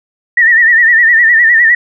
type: tone with vibrato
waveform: sine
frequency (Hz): 1864.7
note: A#6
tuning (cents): 0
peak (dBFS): -4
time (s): 0.37-1.75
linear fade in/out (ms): 5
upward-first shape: sine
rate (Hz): 9.8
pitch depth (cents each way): 84
effects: none